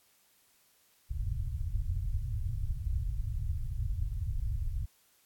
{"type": "low-pass noise", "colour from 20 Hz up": "pink", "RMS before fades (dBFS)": -33, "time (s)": [1.09, 4.86], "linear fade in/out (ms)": 20, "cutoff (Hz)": 120, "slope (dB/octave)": 48, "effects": ["white hiss -67 dBFS RMS until 5.25 s", "AAC 64 kbps"]}